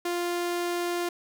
sawtooth tone, 349.2 Hz, F4, in tune, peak -23 dBFS, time 0.05-1.09 s, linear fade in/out 5 ms, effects none

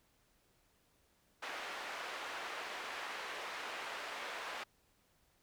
white band-pass noise, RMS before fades -44 dBFS, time 1.42-4.64 s, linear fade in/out 10 ms, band 500 to 2100 Hz, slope 12 dB/octave, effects pink hiss -73 dBFS RMS until 5.42 s

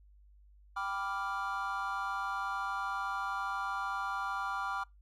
triangle chord, G dominant seventh, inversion none, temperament equal, 784 / 987.8 / 1174.7 / 1396.9 Hz, G5 / B5 / D6 / F6, 0 / 0 / 0 / 0 cents, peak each -38 / -39 / -36 / -37 dBFS, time 0.76-4.84 s, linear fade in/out 10 ms, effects noise-tail reverb RT60 0.2 s tail -25 dB re dry + added 50 Hz sine -57 dBFS peak until 5.01 s

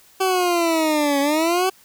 20% pulse linear two-way sweep, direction down then up, 382.6 to 277.2 to 382.6 Hz, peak -12 dBFS, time 0.2-1.7 s, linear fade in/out 10 ms, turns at 1.2 s, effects white hiss -52 dBFS RMS until 1.84 s

